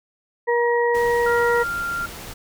harmonic tone, 475.2 Hz, A#4, 33 cents sharp, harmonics 1 / 2 / 4, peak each -18 / -23 / -25 dBFS, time 0.47-1.64 s, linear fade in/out 20 ms
pink noise, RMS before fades -36 dBFS, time 0.94-2.34 s, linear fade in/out 10 ms
sine tone with pitch glide, 1396.9 to 1388.9 Hz, F6 to F6, 0 to -10 cents, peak -23 dBFS, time 1.26-2.06 s, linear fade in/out 5 ms, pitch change -10 cents, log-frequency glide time 1.42-1.9 s
effects none

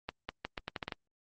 accelerating click train, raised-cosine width 0.3 ms, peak -19 dBFS, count 9, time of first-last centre 0.09-0.922 s, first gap 200 ms, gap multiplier 0.8, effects Opus 32 kbps

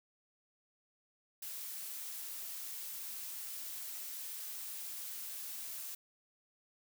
blue noise, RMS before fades -44 dBFS, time 1.42-5.95 s, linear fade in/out 5 ms, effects none

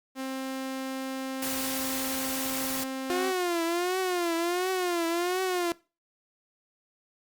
sawtooth tone, 264.6 Hz, C4, 20 cents sharp, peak -28 dBFS, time 0.15-3.33 s, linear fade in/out 50 ms
white noise, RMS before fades -33 dBFS, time 1.42-2.84 s, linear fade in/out 5 ms
sawtooth tone with vibrato, 353.4 Hz, F4, 21 cents sharp, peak -22 dBFS, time 3.1-5.72 s, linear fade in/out 0 ms, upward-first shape triangle, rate 1.4 Hz, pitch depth 120 cents each way
effects noise-tail reverb RT60 0.3 s tail -21 dB re dry + Opus 48 kbps

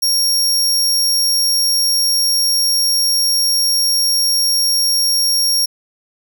sawtooth tone, 5570 Hz, F8, 5 cents flat, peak -10 dBFS, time 0.02-5.66 s, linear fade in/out 10 ms, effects none

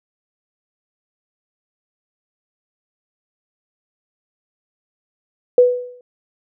sine tone with exponential decay, 493.9 Hz, B4, in tune, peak -4 dBFS, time 5.58-6.01 s, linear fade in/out 2 ms, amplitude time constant 93 ms, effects none

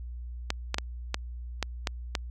clicks, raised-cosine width 0.2 ms, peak -10 dBFS, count 7, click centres 0.504 / 0.744 / 0.784 / 1.144 / 1.627 / 1.872 / 2.152 s, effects added 60 Hz sine -36 dBFS peak until 2.3 s

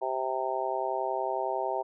harmonic tone, 130.81 Hz, C3, in tune, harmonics 3 / 4 / 5 / 6 / 7, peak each -35 / -36 / -33 / -34 / -34 dBFS, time 0.01-1.83 s, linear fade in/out 20 ms, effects none

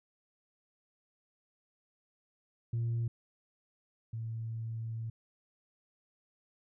sine tone pair in turn, 116.54 / 113.29 Hz, A#2 / A#2, 0 / -49 cents, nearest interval unison, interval 49 cents, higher first, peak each -28 / -35 dBFS, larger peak first, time 2.73-3.08 / 4.13-5.1 s, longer second, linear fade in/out 5 ms, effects tanh soft clip ceiling -28 dBFS

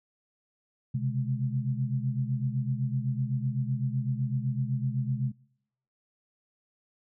sine tone cluster, 128.7 / 136.6 / 209.8 Hz, C3 / C#3 / G#3, -28 / -25 / +18 cents, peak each -29 / -31 / -35 dBFS, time 0.94-5.32 s, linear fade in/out 10 ms, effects noise-tail reverb RT60 0.8 s tail -25 dB re dry

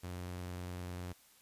sawtooth tone with vibrato, 89.7 Hz, F2, 47 cents sharp, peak -37 dBFS, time 0.03-1.13 s, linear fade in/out 10 ms, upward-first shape square, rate 20 Hz, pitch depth 49 cents each way, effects white hiss -64 dBFS RMS until 1.41 s + resampled to 32000 Hz

